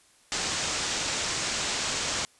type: low-pass noise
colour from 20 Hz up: white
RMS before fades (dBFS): -30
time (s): 0.32-2.25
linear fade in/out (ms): 0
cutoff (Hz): 7800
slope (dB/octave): 48
effects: white hiss -60 dBFS RMS until 2.39 s + resampled to 24000 Hz